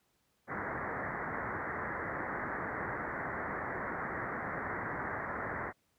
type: low-pass noise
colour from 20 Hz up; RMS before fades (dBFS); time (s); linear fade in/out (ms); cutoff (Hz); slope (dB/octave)
white; -38; 0.47-5.73; 50; 2000; 96
effects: pink hiss -75 dBFS RMS until 5.98 s + high-pass 60 Hz 12 dB/octave